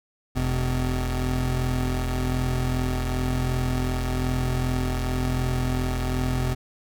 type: tone pair together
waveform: 25% pulse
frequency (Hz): 42.64 / 126.9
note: F1 / B2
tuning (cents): -41 / +47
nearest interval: octave + perfect fifth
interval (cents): 1888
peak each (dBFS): -22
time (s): 0.35-6.55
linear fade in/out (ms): 20
effects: none